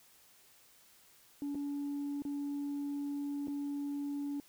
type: tone with dropouts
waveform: sine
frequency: 285.5 Hz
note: D4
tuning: 49 cents flat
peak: -33 dBFS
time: 1.42-4.4 s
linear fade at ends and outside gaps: 1 ms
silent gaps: 1.547-1.553 / 2.221-2.251 / 3.472-3.481 s
effects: tanh soft clip ceiling -33 dBFS + white hiss -63 dBFS RMS until 4.48 s